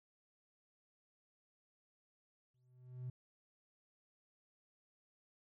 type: tone with exponential growth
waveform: triangle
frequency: 126 Hz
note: B2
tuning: 35 cents sharp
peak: -36 dBFS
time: 2.54-3.1 s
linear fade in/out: 5 ms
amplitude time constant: 120 ms
effects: tanh soft clip ceiling -37 dBFS